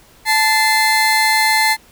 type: tone pair together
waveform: 30% pulse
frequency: 875.2 / 2075 Hz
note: A5 / C7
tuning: -9 / -15 cents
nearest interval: octave + minor third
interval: 1494 cents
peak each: -12 dBFS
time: 0.25-1.77 s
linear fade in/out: 50 ms
effects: pink hiss -48 dBFS RMS until 1.91 s